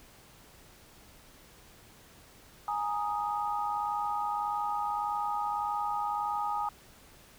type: chord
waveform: sine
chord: Ab suspended second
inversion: none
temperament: equal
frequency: 830.6 / 932.3 / 1244.5 Hz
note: Ab5 / Bb5 / Eb6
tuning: 0 / 0 / 0 cents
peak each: -32 / -36 / -34 dBFS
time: 2.68-6.69 s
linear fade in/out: 2 ms
effects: pink hiss -56 dBFS RMS until 7.38 s